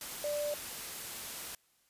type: tone in noise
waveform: sine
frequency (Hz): 589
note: D5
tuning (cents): +5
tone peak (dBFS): -32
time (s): 0.24-0.54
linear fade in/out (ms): 2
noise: white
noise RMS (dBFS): -42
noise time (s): 0.01-1.55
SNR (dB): +7
effects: white hiss -71 dBFS RMS until 1.89 s + resampled to 32000 Hz